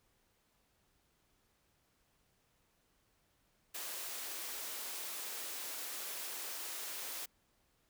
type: high-pass noise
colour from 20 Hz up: white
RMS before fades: -43 dBFS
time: 3.74-7.26 s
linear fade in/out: 10 ms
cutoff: 300 Hz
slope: 24 dB/octave
effects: pink hiss -75 dBFS RMS until 7.89 s